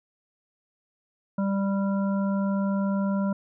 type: harmonic tone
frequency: 196.9 Hz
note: G3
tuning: 8 cents sharp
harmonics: 1 / 3 / 5 / 7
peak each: -23 / -33 / -37 / -40 dBFS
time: 1.38-3.33 s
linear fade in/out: 5 ms
effects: none